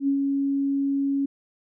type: tone with ADSR envelope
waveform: sine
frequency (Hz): 277.2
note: C#4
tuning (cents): 0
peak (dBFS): -18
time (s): 0-1.26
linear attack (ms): 76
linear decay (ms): 95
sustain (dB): -3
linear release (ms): 9
effects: none